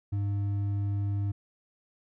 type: tone with hard clipping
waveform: triangle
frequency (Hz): 100.7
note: G2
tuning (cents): +47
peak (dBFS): -28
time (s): 0.12-1.32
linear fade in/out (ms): 10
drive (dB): 8
effects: none